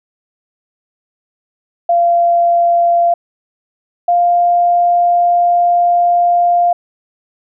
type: tone pair in turn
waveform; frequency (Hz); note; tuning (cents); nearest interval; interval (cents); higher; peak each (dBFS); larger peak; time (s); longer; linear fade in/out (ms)
sine; 689 / 699.4; F5 / F5; -24 / +2; unison; 26; second; -8; neither; 1.89-3.14 / 4.08-6.73; second; 5
effects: none